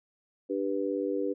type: harmonic tone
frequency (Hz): 98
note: G2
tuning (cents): 0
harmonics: 3 / 4 / 5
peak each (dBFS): -32 / -32 / -32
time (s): 0.49-1.34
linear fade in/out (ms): 20
effects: none